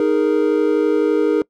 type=chord; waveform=triangle; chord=D# suspended fourth; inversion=none; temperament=just; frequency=311.1 / 414.8 / 466.7 Hz; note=D#4 / G#4 / A#4; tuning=0 / -2 / +2 cents; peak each=-16 dBFS; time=0-1.42 s; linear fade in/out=2 ms; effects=noise-tail reverb RT60 0.1 s tail -23 dB re dry